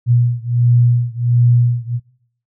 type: beating tone pair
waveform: sine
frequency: 120 / 121.4 Hz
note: B2 / B2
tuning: -49 / -29 cents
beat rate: 1.4 Hz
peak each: -13 / -14 dBFS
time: 0.06-2 s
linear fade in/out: 50 ms
effects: noise-tail reverb RT60 0.7 s tail -23 dB re dry